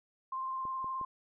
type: tone with vibrato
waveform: sine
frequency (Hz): 1051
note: C6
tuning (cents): +7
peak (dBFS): -34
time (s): 0.32-1.05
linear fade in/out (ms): 5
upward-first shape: square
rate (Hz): 19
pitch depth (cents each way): 14
type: clicks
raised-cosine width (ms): 2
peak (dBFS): -36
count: 3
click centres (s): 0.653 / 0.844 / 1.013
effects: none